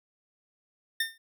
25% pulse tone with exponential decay, 1812 Hz, A#6, 50 cents flat, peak -19 dBFS, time 1-1.18 s, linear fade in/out 5 ms, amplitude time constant 39 ms, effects none

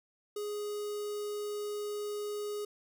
square tone with notch filter, 415.3 Hz, G#4, in tune, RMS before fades -37 dBFS, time 0.36-2.65 s, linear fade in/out 5 ms, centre 1900 Hz, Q 0.8, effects none

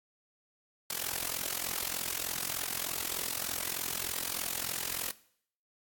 white noise with amplitude modulation, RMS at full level -31 dBFS, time 0.9-5.11 s, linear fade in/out 2 ms, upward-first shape sine, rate 43.3 Hz, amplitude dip 100%, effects noise-tail reverb RT60 0.6 s tail -18 dB re dry + AAC 64 kbps

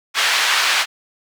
white band-pass noise, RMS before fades -17 dBFS, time 0.14-0.86 s, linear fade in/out 50 ms, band 1100 to 3300 Hz, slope 12 dB/octave, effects none

